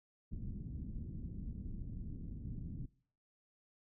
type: low-pass noise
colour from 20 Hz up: pink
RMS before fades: -44 dBFS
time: 0.31-2.86 s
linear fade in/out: 10 ms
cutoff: 240 Hz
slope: 24 dB/octave
effects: noise-tail reverb RT60 0.5 s tail -21 dB re dry